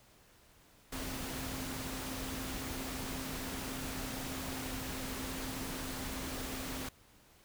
sine tone in noise, 261.6 Hz, C4, in tune, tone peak -44 dBFS, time 0.92-6.89 s, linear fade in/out 5 ms, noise pink, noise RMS -41 dBFS, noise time 0.92-6.89 s, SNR -6 dB, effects pink hiss -63 dBFS RMS until 7.44 s

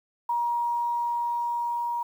sine tone with level ramp, 949 Hz, A#5, 31 cents sharp, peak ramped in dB -23 to -26 dBFS, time 0.29-2.03 s, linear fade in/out 5 ms, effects 9-bit

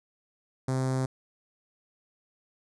sawtooth tone with notch filter, 130.81 Hz, C3, in tune, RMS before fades -28 dBFS, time 0.68-1.06 s, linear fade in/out 5 ms, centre 2800 Hz, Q 0.57, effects resampled to 22050 Hz

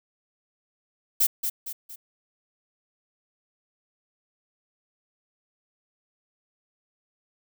violet noise with echo, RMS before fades -20 dBFS, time 1.2-1.27 s, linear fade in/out 10 ms, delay 230 ms, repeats 3, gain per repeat -7 dB, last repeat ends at 1.96 s, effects none

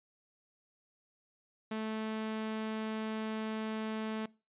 sawtooth tone, 218.6 Hz, A3, 11 cents flat, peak -31 dBFS, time 1.71-4.26 s, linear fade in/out 5 ms, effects noise-tail reverb RT60 0.3 s tail -22 dB re dry + resampled to 8000 Hz

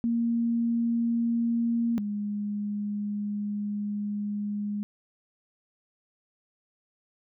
sine tone pair in turn, 233.1 / 206.4 Hz, A#3 / G#3, 0 / -10 cents, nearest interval major second, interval 210 cents, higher first, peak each -23 / -28 dBFS, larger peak first, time 0.04-1.98 / 1.98-4.83 s, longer second, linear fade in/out 0 ms, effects none

